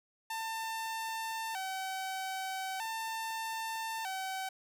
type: tone with vibrato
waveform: sawtooth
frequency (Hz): 826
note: G#5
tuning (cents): -10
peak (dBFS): -32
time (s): 0.3-4.49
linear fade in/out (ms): 5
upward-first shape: square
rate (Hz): 0.4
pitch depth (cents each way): 140
effects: none